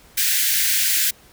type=high-pass noise; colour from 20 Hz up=white; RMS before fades=-19 dBFS; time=0.17-1.11 s; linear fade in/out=10 ms; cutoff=1500 Hz; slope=96 dB/octave; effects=pink hiss -50 dBFS RMS until 1.32 s